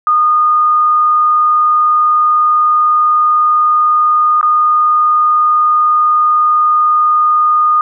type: tone with dropouts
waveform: sine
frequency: 1226 Hz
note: D#6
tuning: 26 cents flat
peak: -7 dBFS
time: 0.07-7.81 s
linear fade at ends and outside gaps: 1 ms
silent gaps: 4.412-4.429 s
effects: none